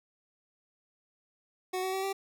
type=tone with pitch steps; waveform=25% pulse; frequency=370 / 376.5 / 383 / 389.7 Hz; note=F#4 / F#4 / G4 / G4; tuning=0 / +30 / -40 / -10 cents; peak=-27 dBFS; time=1.73-2.13 s; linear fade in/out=10 ms; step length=100 ms; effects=none